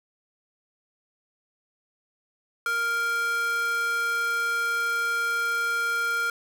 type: tone with high-pass filter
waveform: square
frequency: 466.1 Hz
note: A#4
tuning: in tune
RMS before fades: -26 dBFS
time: 2.66-6.3 s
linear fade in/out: 2 ms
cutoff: 1200 Hz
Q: 9.6
effects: none